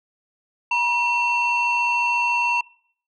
sine tone pair together, 958 / 2707 Hz, A#5 / E7, +47 / +45 cents, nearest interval octave + tritone, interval 1798 cents, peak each -19 dBFS, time 0.71-2.61 s, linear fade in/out 5 ms, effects noise-tail reverb RT60 0.6 s tail -24 dB re dry + tanh soft clip ceiling -14 dBFS

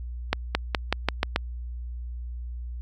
accelerating click train, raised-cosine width 0.3 ms, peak -5 dBFS, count 7, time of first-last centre 0.33-1.361 s, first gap 220 ms, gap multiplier 0.9, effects added 60 Hz sine -32 dBFS peak until 2.81 s

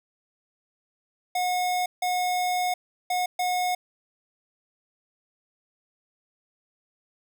square tone bursts at uneven times, 725 Hz, F#5, 35 cents flat, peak -24 dBFS, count 4, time 1.35-1.86 / 2.02-2.74 / 3.1-3.26 / 3.39-3.75 s, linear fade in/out 5 ms, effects none

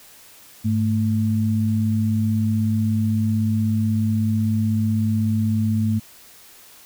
sine tone pair together, 103.83 / 220 Hz, G#2 / A3, 0 / 0 cents, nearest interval octave + minor second, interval 1300 cents, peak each -20 dBFS, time 0.64-6 s, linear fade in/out 20 ms, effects white hiss -47 dBFS RMS until 6.85 s

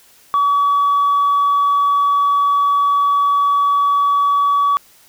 sine tone, 1138 Hz, C#6, 45 cents sharp, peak -10 dBFS, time 0.34-4.77 s, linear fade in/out 0 ms, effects tanh soft clip ceiling -9 dBFS + white hiss -49 dBFS RMS until 5.08 s

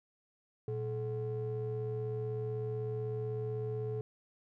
triangle ring-modulated tone, 156 Hz, D#3, 5 cents sharp, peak -29 dBFS, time 0.68-4.01 s, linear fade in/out 0 ms, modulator 274 Hz, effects none

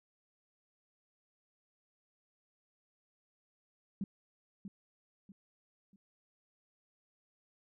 sine tone with echo, 196 Hz, G3, in tune, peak -33 dBFS, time 4.01-4.04 s, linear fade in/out 2 ms, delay 640 ms, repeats 3, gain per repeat -9 dB, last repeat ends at 5.96 s, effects none

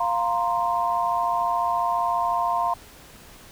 sine chord, F suspended fourth, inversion none, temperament equal, 698.5 / 932.3 / 1046.5 Hz, F5 / Bb5 / C6, 0 / 0 / 0 cents, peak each -25 dBFS, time 0-2.74 s, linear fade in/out 5 ms, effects pink hiss -47 dBFS RMS until 3.51 s

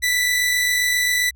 sawtooth tone pair together, 1975.5 / 2023 Hz, B6 / B6, 0 / +41 cents, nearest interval unison, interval 41 cents, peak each -14 / -24 dBFS, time 0.02-1.31 s, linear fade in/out 20 ms, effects added 65 Hz sine -44 dBFS peak until 1.35 s

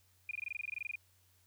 sine tone bursts, 2432 Hz, D#7, 40 cents flat, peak -36 dBFS, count 16, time 0.29-0.956 s, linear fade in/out 2 ms, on 21 ms, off 22 ms, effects added 91 Hz sine -70 dBFS peak until 1.46 s + white hiss -71 dBFS RMS until 1.46 s

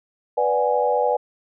sine chord, G# half-diminished seventh, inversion first, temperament equal, 493.9 / 587.3 / 740 / 830.6 Hz, B4 / D5 / F#5 / G#5, 0 / 0 / 0 / 0 cents, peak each -21 / -23 / -26 / -22 dBFS, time 0.37-1.17 s, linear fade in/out 10 ms, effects none

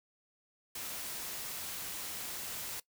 white noise, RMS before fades -41 dBFS, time 0.75-2.8 s, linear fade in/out 5 ms, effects noise-tail reverb RT60 0.1 s tail -20 dB re dry

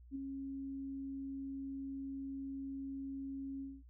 sine tone with ADSR envelope, 272 Hz, C#4, 33 cents flat, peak -36 dBFS, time 0.11-3.83 s, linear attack 45 ms, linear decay 7 ms, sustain -4 dB, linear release 220 ms, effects noise-tail reverb RT60 0.1 s tail -21 dB re dry + added 60 Hz sine -55 dBFS peak until 3.89 s

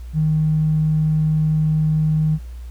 triangle tone with tanh clipping, 155.56 Hz, D#3, in tune, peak -14 dBFS, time 0.13-2.39 s, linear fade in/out 50 ms, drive 2 dB, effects added 60 Hz sine -30 dBFS peak until 2.7 s + pink hiss -53 dBFS RMS until 2.7 s

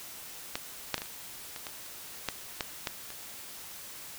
clicks, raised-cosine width 0.2 ms, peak -14 / -9 / -17 / -20 / -30 / -22 / -20 / -12 / -13 / -13 / -24 dBFS, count 11, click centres 0.555 / 0.943 / 0.98 / 1.019 / 1.058 / 1.562 / 1.668 / 2.287 / 2.608 / 2.872 / 3.104 s, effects white hiss -45 dBFS RMS until 4.18 s

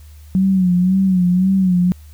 sine tone with vibrato, 185 Hz, F#3, in tune, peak -11 dBFS, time 0.35-1.92 s, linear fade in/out 0 ms, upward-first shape sine, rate 1.9 Hz, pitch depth 73 cents each way, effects added 75 Hz sine -37 dBFS peak until 2.13 s + white hiss -52 dBFS RMS until 2.13 s

